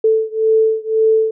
sine beating tone pair, 440.4 / 442.3 Hz, A4 / A4, +2 / +9 cents, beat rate 1.9 Hz, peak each -14 / -15 dBFS, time 0.04-1.31 s, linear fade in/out 5 ms, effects none

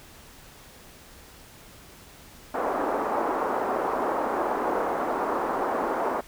white band-pass noise, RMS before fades -27 dBFS, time 2.54-6.21 s, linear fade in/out 5 ms, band 270 to 1100 Hz, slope 24 dB/octave, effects pink hiss -49 dBFS RMS until 6.27 s

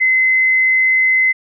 sine tone, 2049 Hz, C7, 37 cents flat, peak -10 dBFS, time 0-1.33 s, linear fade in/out 20 ms, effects none

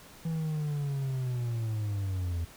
triangle linear sweep, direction down, 164.81 to 82.41 Hz, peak -27 dBFS, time 0.25-2.45 s, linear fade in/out 5 ms, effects pink hiss -52 dBFS RMS until 2.56 s

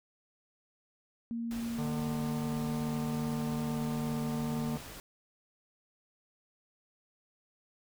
sine tone, 232.3 Hz, A#3, 6 cents flat, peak -33 dBFS, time 1.31-4.76 s, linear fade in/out 0 ms
pink noise, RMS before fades -46 dBFS, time 1.51-5 s, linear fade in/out 0 ms
harmonic tone, 149.8 Hz, D3, 35 cents sharp, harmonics 1 / 3 / 4 / 5 / 6 / 7 / 8, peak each -36 / -44 / -49 / -48 / -49 / -54 / -52 dBFS, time 1.78-4.78 s, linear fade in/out 10 ms
effects none

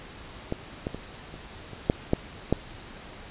clicks, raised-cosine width 2 ms, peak -14 / -16 / -21 / -29 / -27 / -6 / -7 / -7 dBFS, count 8, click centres 0.524 / 0.869 / 0.946 / 1.341 / 1.733 / 1.899 / 2.134 / 2.526 s, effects pink hiss -44 dBFS RMS until 3.3 s + resampled to 8000 Hz

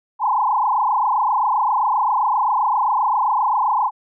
sine tone with frequency modulation, 932.3 Hz, A#5, in tune, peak -15 dBFS, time 0.19-3.91 s, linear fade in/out 50 ms, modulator 27.6 Hz, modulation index 4.2, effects none

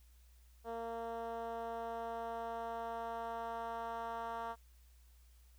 10% pulse tone with band-pass filter sweep, 230 Hz, A#3, 23 cents flat, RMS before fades -42 dBFS, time 0.64-4.56 s, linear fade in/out 50 ms, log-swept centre 560 to 910 Hz, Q 1.7, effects added 60 Hz sine -60 dBFS peak until 5.58 s + white hiss -72 dBFS RMS until 5.58 s

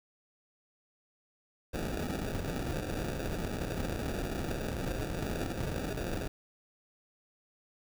pink noise with sample-and-hold, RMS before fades -35 dBFS, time 1.73-6.28 s, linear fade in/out 10 ms, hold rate 1050 Hz, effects none

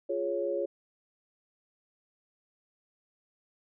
sine chord, Db major, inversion first, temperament equal, 349.2 / 415.3 / 554.4 Hz, F4 / Ab4 / Db5, 0 / 0 / 0 cents, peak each -34 / -34 / -31 dBFS, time 0.09-0.66 s, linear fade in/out 10 ms, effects none

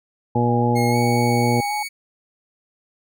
harmonic tone, 120 Hz, B2, 49 cents flat, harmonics 1 / 2 / 3 / 4 / 5 / 6, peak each -20 / -21 / -26 / -24 / -31 / -34 dBFS, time 0.35-1.61 s, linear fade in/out 10 ms
sine tone with vibrato, 829 Hz, G#5, 3 cents flat, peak -22 dBFS, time 0.35-1.83 s, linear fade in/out 5 ms, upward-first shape square, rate 3.7 Hz, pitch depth 19 cents each way
sawtooth tone with pitch glide, 2150 to 2232 Hz, C7 to C#7, +47 to +11 cents, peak -24 dBFS, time 0.75-1.89 s, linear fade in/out 20 ms, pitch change +64 cents, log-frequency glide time 0.91-0.96 s
effects none

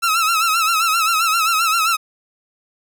sawtooth tone with vibrato, 1319 Hz, E6, 1 cent sharp, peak -11 dBFS, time 0.02-1.97 s, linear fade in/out 20 ms, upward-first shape sine, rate 7.6 Hz, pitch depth 81 cents each way, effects none

